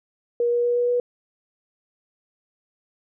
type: tone with pitch steps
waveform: sine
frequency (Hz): 476.6 / 479.4 / 482.1 / 484.9 / 487.7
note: A#4 / A#4 / B4 / B4 / B4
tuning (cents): +38 / +48 / -42 / -32 / -22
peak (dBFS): -18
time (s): 0.4-1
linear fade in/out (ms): 2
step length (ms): 120
effects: none